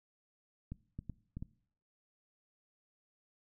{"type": "clicks", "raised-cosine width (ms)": 5, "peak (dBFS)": -29, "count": 5, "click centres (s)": [0.72, 0.99, 1.097, 1.37, 1.425], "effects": ["noise-tail reverb RT60 0.6 s tail -21 dB re dry"]}